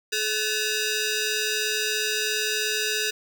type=ring-modulated tone; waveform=10% pulse; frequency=1079 Hz; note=C#6; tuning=47 cents flat; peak=-12 dBFS; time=0.12-3.11 s; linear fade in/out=10 ms; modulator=651 Hz; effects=none